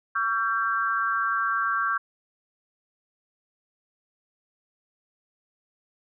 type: tone cluster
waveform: sine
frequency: 1131 / 1360 / 1577 Hz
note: C#6 / F6 / G6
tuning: +34 / -46 / +10 cents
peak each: -27 dBFS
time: 0.15-1.98 s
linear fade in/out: 10 ms
effects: none